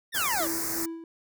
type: exponential sweep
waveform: 25% pulse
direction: down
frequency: 1903 to 530 Hz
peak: -23 dBFS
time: 0.12-0.48 s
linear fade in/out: 50 ms
type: band-stop noise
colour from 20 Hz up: white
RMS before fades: -31 dBFS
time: 0.14-0.86 s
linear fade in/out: 10 ms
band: 2100 to 4800 Hz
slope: 48 dB/octave
type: tone with tremolo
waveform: triangle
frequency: 329.6 Hz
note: E4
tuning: in tune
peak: -29 dBFS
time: 0.4-1.04 s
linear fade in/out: 2 ms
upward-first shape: sine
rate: 2.8 Hz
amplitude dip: 65%
effects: none